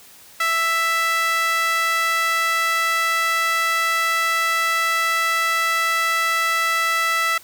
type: tone with high-pass filter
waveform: sawtooth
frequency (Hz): 661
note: E5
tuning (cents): +5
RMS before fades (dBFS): -20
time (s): 0.4-7.38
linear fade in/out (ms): 5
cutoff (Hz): 1600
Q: 5.2
effects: white hiss -46 dBFS RMS until 7.43 s